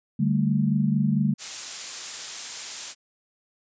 sine chord, D suspended fourth, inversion none, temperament just, 146.83 / 195.78 / 220.2 Hz, D3 / G3 / A3, 0 / -2 / +2 cents, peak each -24 dBFS, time 0.19-1.34 s, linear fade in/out 10 ms
blue noise, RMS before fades -29 dBFS, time 1.38-2.95 s, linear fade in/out 50 ms
effects resampled to 16000 Hz

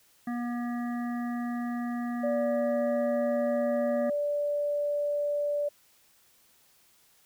harmonic tone, 240.4 Hz, B3, 46 cents flat, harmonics 1 / 3 / 5 / 7 / 8, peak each -30 / -40 / -44 / -47 / -48 dBFS, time 0.27-4.1 s, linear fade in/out 5 ms
sine tone, 583 Hz, D5, 13 cents flat, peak -26 dBFS, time 2.23-5.69 s, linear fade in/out 10 ms
effects white hiss -63 dBFS RMS until 7.25 s

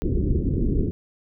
pink low-pass noise, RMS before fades -22 dBFS, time 0.02-0.91 s, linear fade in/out 0 ms, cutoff 410 Hz, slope 48 dB/octave, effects none

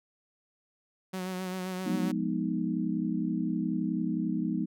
sawtooth tone with vibrato, 185 Hz, F#3, in tune, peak -29 dBFS, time 1.13-2.12 s, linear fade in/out 10 ms, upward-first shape sine, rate 7.6 Hz, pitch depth 30 cents each way
sine chord, F half-diminished seventh, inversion none, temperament equal with one note detuned, 176.24 / 207.7 / 246.9 / 311.1 Hz, F3 / Ab3 / Cb4 / Eb4, +16 / 0 / 0 / 0 cents, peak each -33 dBFS, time 1.85-4.66 s, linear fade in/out 20 ms
effects none

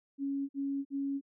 sine tone bursts, 277.2 Hz, C#4, in tune, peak -31 dBFS, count 3, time 0.18-1.212 s, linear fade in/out 50 ms, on 310 ms, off 51 ms, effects none

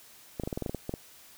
clicks, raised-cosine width 2 ms, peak -19 dBFS, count 11, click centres 0.398 / 0.436 / 0.475 / 0.528 / 0.575 / 0.623 / 0.662 / 0.695 / 0.747 / 0.894 / 0.939 s, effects white hiss -54 dBFS RMS until 1.37 s

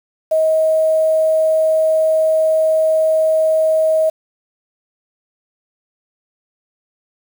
sine tone with quantisation, 634 Hz, D#5, 32 cents sharp, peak -11 dBFS, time 0.31-4.1 s, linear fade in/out 10 ms, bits 6, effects none

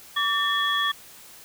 sine tone cluster, 1152 / 1793 / 3352 Hz, D6 / A6 / G#7, -34 / +32 / +15 cents, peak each -25 dBFS, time 0.16-0.92 s, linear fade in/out 10 ms, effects tanh soft clip ceiling -12 dBFS + white hiss -47 dBFS RMS until 1.44 s

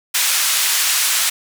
white band-pass noise, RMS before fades -17 dBFS, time 0.14-1.3 s, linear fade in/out 10 ms, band 1300 to 11000 Hz, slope 12 dB/octave, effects none

